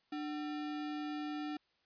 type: tone with sample-and-hold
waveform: sine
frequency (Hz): 298.3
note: D4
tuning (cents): +27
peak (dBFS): -37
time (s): 0.12-1.57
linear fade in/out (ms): 5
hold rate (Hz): 1050
effects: white hiss -75 dBFS RMS until 1.85 s + resampled to 11025 Hz